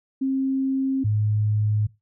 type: tone pair in turn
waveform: sine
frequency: 267.1 / 106 Hz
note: C4 / G#2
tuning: +36 / +36 cents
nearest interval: octave + major third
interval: 1600 cents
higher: first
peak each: -20 / -19 dBFS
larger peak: second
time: 0.21-1.04 / 1.04-1.87 s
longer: neither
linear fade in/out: 10 ms
effects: noise-tail reverb RT60 0.2 s tail -17 dB re dry